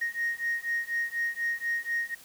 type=beating tone pair; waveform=sine; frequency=1864.7 / 1868.8 Hz; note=A#6 / A#6; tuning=0 / +4 cents; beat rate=4.1 Hz; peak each=-30 dBFS; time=0.01-2.15 s; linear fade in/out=10 ms; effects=tanh soft clip ceiling -22 dBFS + white hiss -52 dBFS RMS until 2.24 s